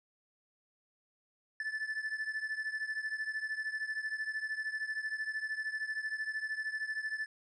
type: beating tone pair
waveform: triangle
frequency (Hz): 1744 / 1757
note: A6 / A6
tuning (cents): -16 / -3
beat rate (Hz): 13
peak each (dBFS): -35 / -38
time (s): 1.6-7.26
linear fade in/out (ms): 2
effects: resampled to 22050 Hz